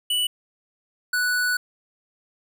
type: tone pair in turn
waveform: square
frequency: 2960 / 1480 Hz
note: F#7 / F#6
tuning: 0 / 0 cents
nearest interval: octave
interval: 1200 cents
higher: first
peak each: -21 dBFS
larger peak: neither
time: 0.1-0.27 / 1.13-1.57 s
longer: second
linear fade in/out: 5 ms
effects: none